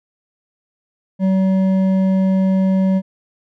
sine tone with hard clipping, 190 Hz, F#3, 46 cents sharp, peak -14 dBFS, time 1.19-3.02 s, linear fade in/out 50 ms, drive 7 dB, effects none

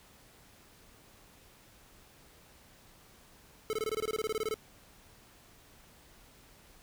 square tone bursts, 436 Hz, A4, 16 cents flat, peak -31 dBFS, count 16, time 3.7-4.541 s, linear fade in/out 0 ms, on 31 ms, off 23 ms, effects pink hiss -59 dBFS RMS until 6.82 s

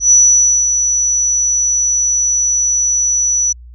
sine tone with ADSR envelope, 5920 Hz, F#8, in tune, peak -4 dBFS, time 0-3.53 s, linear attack 110 ms, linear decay 550 ms, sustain -7 dB, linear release 12 ms, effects added 60 Hz sine -33 dBFS peak until 3.74 s

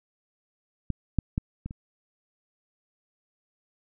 clicks, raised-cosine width 5 ms, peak -15 / -10 / -13 / -21 / -26 dBFS, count 5, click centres 0.903 / 1.187 / 1.379 / 1.66 / 1.709 s, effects none

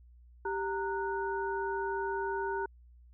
sine tone cluster, 391.9 / 923 / 1471 Hz, G4 / A#5 / F#6, 0 / -17 / -11 cents, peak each -34 / -35 / -39 dBFS, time 0.45-2.66 s, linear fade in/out 5 ms, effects added 60 Hz sine -54 dBFS peak until 3.13 s

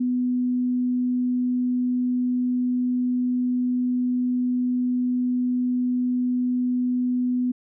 sine tone, 248.9 Hz, B3, 14 cents sharp, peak -20 dBFS, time 0-7.52 s, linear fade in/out 10 ms, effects none

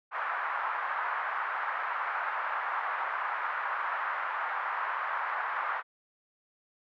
pink band-pass noise, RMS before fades -33 dBFS, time 0.11-5.83 s, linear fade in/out 50 ms, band 940 to 1600 Hz, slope 24 dB/octave, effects none

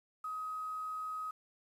sine tone with quantisation, 1263 Hz, D#6, 26 cents sharp, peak -37 dBFS, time 0.24-1.31 s, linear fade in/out 5 ms, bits 10, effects resampled to 32000 Hz

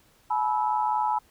sine tone cluster, 854 / 978 / 1308 Hz, G#5 / B5 / E6, +48 / -17 / -14 cents, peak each -25 / -26 / -34 dBFS, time 0.3-1.19 s, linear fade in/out 10 ms, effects pink hiss -61 dBFS RMS until 1.3 s

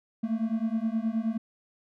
triangle beating tone pair, 219.4 / 228.9 Hz, A3 / A#3, -5 / -31 cents, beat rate 9.5 Hz, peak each -27 dBFS, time 0.23-1.38 s, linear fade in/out 10 ms, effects none

